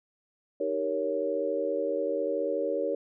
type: chord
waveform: sine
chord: Eb dominant seventh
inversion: none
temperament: equal with one note detuned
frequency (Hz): 311.1 / 392 / 466.2 / 556.6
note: Eb4 / G4 / Bb4 / Db5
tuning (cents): 0 / 0 / 0 / +7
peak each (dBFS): -35 / -34 / -31 / -30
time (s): 0.6-2.95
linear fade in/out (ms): 5
effects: none